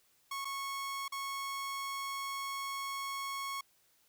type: tone with dropouts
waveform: sawtooth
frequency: 1100 Hz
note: C#6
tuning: 14 cents flat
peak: -33 dBFS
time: 0.31-3.61 s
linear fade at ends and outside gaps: 5 ms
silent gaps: 0.447-0.452 / 1.081-1.121 s
effects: white hiss -70 dBFS RMS until 4.08 s